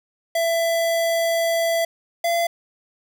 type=tone pair in turn; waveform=square; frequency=667 / 680.6 Hz; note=E5 / F5; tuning=+20 / -45 cents; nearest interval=unison; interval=35 cents; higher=second; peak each=-19 dBFS; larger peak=neither; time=0.35-1.85 / 2.24-2.47 s; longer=first; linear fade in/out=5 ms; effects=8-bit